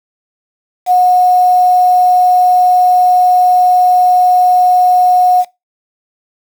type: tone with quantisation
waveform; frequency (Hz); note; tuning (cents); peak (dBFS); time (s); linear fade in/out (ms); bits
sine; 727; F#5; -31; -5; 0.86-5.45; 50; 5
effects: noise-tail reverb RT60 0.2 s tail -20 dB re dry